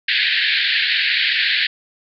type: band-pass noise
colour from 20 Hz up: pink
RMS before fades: -18 dBFS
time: 0.08-1.67 s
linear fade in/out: 5 ms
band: 1600 to 4500 Hz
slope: 96 dB/octave
effects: none